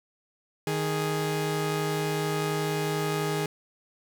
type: tone pair together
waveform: sawtooth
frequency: 155.56 / 415.3 Hz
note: D#3 / G#4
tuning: 0 / 0 cents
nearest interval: octave + perfect fourth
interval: 1700 cents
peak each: -25 dBFS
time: 0.67-3.46 s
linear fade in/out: 2 ms
effects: none